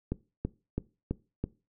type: click train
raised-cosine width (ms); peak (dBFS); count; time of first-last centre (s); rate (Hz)
3; -17; 5; 0.12-1.44; 3.03
effects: noise-tail reverb RT60 0.3 s tail -20 dB re dry